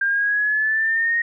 sine exponential sweep, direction up, 1593 to 1874 Hz, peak -17 dBFS, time 0.01-1.22 s, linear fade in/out 5 ms, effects none

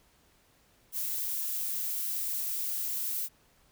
violet noise, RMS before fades -33 dBFS, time 0.92-3.29 s, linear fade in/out 50 ms, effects pink hiss -65 dBFS RMS until 3.71 s

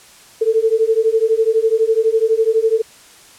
sine beating tone pair, 440 / 452 Hz, A4 / A4, 0 / +47 cents, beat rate 12 Hz, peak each -15 dBFS, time 0.41-2.82 s, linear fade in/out 10 ms, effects white hiss -44 dBFS RMS until 3.38 s + low-pass 10000 Hz 12 dB/octave

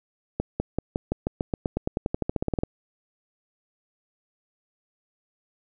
accelerating click train, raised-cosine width 2 ms, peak -11 dBFS, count 22, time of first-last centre 0.4-2.635 s, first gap 200 ms, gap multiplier 0.93, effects none

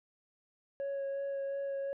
sine tone with vibrato, 553 Hz, C#5, 4 cents flat, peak -31 dBFS, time 0.8-1.93 s, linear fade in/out 0 ms, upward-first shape sine, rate 2.8 Hz, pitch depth 11 cents each way, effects tanh soft clip ceiling -33 dBFS

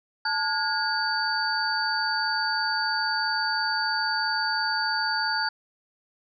sine tone cluster, 876 / 1439 / 1644 / 4583 Hz, A5 / F#6 / G#6 / D8, -8 / -49 / -18 / -43 cents, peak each -29 / -28 / -32 / -28 dBFS, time 0.25-5.49 s, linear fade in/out 5 ms, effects none

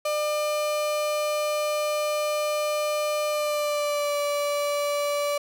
35% pulse tone with pitch glide, 600 to 579.9 Hz, D5 to D5, +37 to -22 cents, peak -22 dBFS, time 0.05-5.38 s, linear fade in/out 5 ms, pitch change -59 cents, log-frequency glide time 3.3-4.18 s, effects none

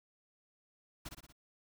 pink noise with echo, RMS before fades -44 dBFS, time 1.05-1.09 s, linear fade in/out 10 ms, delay 59 ms, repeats 4, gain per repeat -4 dB, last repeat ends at 1.326 s, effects none

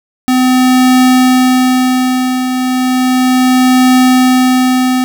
square tone with tremolo, 255 Hz, C4, 44 cents flat, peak -5 dBFS, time 0.28-5.04 s, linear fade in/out 0 ms, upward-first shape triangle, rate 0.34 Hz, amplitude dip 60%, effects none

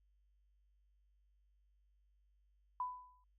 sine tone with exponential decay, 998 Hz, B5, 18 cents sharp, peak -34 dBFS, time 2.8-3.24 s, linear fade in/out 2 ms, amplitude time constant 94 ms, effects added 50 Hz sine -70 dBFS peak until 3.38 s

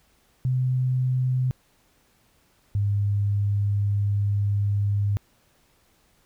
sine tone pair in turn, 127.9 / 101.51 Hz, C3 / G#2, -39 / -39 cents, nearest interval major third, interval 400 cents, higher first, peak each -20 dBFS, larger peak neither, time 0.45-1.51 / 2.75-5.17 s, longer second, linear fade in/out 0 ms, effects pink hiss -63 dBFS RMS until 6.25 s

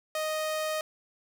sawtooth tone, 622.3 Hz, D#5, in tune, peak -25 dBFS, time 0.15-0.81 s, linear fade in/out 2 ms, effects none

